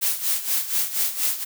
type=noise with tremolo; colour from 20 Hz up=blue; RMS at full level=-21 dBFS; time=0.01-1.45 s; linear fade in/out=20 ms; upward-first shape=sine; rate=4.2 Hz; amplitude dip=75%; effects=none